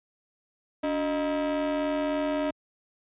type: ring-modulated tone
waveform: square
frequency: 164.9 Hz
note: E3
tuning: 1 cent sharp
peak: -23 dBFS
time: 0.83-2.51 s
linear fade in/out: 10 ms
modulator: 453 Hz
effects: high-pass 80 Hz 12 dB/octave + resampled to 8000 Hz